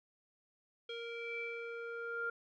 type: tone with low-pass filter sweep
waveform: square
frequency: 466.2 Hz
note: A#4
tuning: in tune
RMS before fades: -42 dBFS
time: 0.89-2.3 s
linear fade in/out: 5 ms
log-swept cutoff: 3100 to 1400 Hz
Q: 8
effects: none